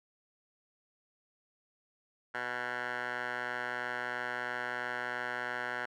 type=tone with band-pass filter; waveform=10% pulse; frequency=123 Hz; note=B2; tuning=7 cents flat; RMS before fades=-37 dBFS; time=2.34-5.86 s; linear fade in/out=10 ms; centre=1400 Hz; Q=4.6; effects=none